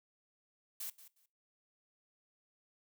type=noise with echo; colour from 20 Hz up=blue; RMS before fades=-42 dBFS; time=0.8-0.9 s; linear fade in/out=5 ms; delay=180 ms; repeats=2; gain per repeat=-15 dB; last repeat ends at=1.26 s; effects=noise-tail reverb RT60 0.3 s tail -19 dB re dry